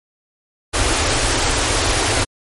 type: band-stop noise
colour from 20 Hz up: pink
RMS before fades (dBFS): -17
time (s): 0.73-2.25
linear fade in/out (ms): 20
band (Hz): 130 to 250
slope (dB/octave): 96
effects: MP3 48 kbps